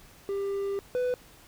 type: tone pair in turn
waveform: triangle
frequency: 396.7 / 497.8 Hz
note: G4 / B4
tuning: +21 / +14 cents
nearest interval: major third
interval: 393 cents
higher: second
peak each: -26 / -23 dBFS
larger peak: second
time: 0.29-0.79 / 0.95-1.14 s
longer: first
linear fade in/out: 0 ms
effects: pink hiss -54 dBFS RMS until 1.47 s